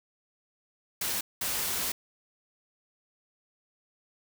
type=noise bursts at uneven times; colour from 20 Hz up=white; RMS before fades=-31 dBFS; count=2; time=1.01-1.21 / 1.41-1.92 s; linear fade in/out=5 ms; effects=none